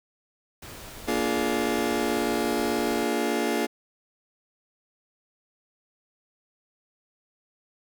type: noise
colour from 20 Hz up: pink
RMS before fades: -42 dBFS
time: 0.62-3.04 s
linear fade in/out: 5 ms
type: chord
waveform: 30% pulse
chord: Bb dominant seventh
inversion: none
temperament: just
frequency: 233.1 / 291.4 / 349.6 / 419.5 Hz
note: Bb3 / D4 / F4 / Ab4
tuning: 0 / -13 / +2 / +17 cents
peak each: -27 dBFS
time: 1.07-3.67 s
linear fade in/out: 20 ms
effects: none